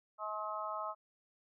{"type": "harmonic tone", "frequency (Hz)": 212.8, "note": "G#3", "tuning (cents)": 42, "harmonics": [3, 4, 5, 6], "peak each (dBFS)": [-43, -45, -42, -41], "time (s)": [0.18, 0.95], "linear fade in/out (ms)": 50, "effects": []}